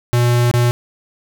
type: tone with dropouts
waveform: square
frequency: 120.8 Hz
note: B2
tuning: 38 cents flat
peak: -12 dBFS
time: 0.13-0.71 s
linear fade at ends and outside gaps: 0 ms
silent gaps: 0.513-0.539 s
effects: none